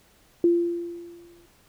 sine tone with exponential decay, 343.7 Hz, F4, 28 cents flat, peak -14 dBFS, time 0.44-1.46 s, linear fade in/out 2 ms, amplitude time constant 220 ms, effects pink hiss -59 dBFS RMS until 1.68 s

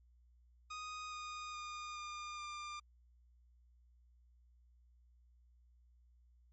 sawtooth tone with pitch steps, 1244.5 / 1232.3 / 1220.3 / 1208.4 / 1196.6 Hz, D#6 / D#6 / D#6 / D6 / D6, 0 / -17 / -34 / +49 / +32 cents, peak -40 dBFS, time 0.7-2.8 s, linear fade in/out 10 ms, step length 420 ms, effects added 60 Hz sine -64 dBFS peak until 6.52 s + MP3 32 kbps

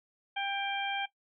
harmonic tone with a mistuned harmonic, 795 Hz, G5, 24 cents sharp, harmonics 1 / 2 / 3 / 4, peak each -34 / -39 / -38 / -37 dBFS, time 0.36-1.06 s, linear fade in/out 10 ms, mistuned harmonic 3, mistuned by -21 cents, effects noise-tail reverb RT60 0.1 s tail -17 dB re dry

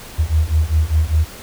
sine beating tone pair, 76.1 / 81.1 Hz, D#2 / E2, -38 / -28 cents, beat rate 5 Hz, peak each -16 dBFS, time 0.18-1.25 s, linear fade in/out 20 ms, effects pink hiss -36 dBFS RMS until 1.42 s

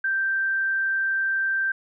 sine tone, 1568 Hz, G6, in tune, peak -21 dBFS, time 0.04-1.72 s, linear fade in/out 5 ms, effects none

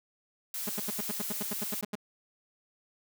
blue noise, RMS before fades -36 dBFS, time 0.54-1.81 s, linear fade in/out 2 ms
sawtooth tone bursts, 207.7 Hz, G#3, in tune, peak -28 dBFS, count 13, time 0.67-1.954 s, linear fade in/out 5 ms, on 24 ms, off 81 ms
effects none

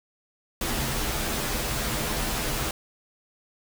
pink noise with comb filter, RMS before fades -28 dBFS, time 0.61-2.71 s, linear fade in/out 2 ms, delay 11 ms, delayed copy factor -0.95, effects none

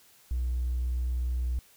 sine tone with hard clipping, 61.74 Hz, B1, in tune, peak -27 dBFS, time 0.31-1.59 s, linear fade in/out 0 ms, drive 1 dB, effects white hiss -59 dBFS RMS until 1.76 s

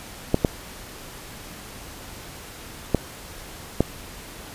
clicks, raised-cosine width 2 ms, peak -3 dBFS, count 4, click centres 0.344 / 0.448 / 2.947 / 3.806 s, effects pink hiss -40 dBFS RMS until 4.54 s + resampled to 32000 Hz

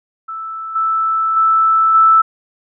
sine tone with level steps, 1318 Hz, E6, 1 cent flat, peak -23 / -13 / -9 / -6 dBFS, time 0.28-2.22 s, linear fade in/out 10 ms, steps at 0.75 / 1.36 / 1.94 s, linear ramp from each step 10 ms, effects none

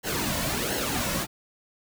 pink noise with flanger, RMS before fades -28 dBFS, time 0.03-1.27 s, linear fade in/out 50 ms, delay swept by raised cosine 0.82 to 2.52 ms, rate 1.4 Hz, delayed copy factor -0.65, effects none

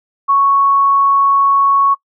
sine tone, 1108.7 Hz, C#6, in tune, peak -8 dBFS, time 0.28-1.95 s, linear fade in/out 20 ms, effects noise-tail reverb RT60 0.1 s tail -23 dB re dry

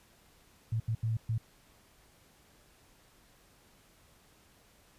sine tone bursts at uneven times, 112.1 Hz, A2, 33 cents sharp, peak -28 dBFS, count 4, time 0.72-0.8 / 0.88-0.95 / 1.03-1.17 / 1.29-1.38 s, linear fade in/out 5 ms, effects pink hiss -63 dBFS RMS until 4.98 s + resampled to 32000 Hz

